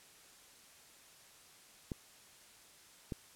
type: clicks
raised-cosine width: 3 ms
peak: -25 dBFS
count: 2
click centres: 1.918 / 3.122 s
effects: white hiss -60 dBFS RMS until 3.35 s + low-pass 11000 Hz 12 dB/octave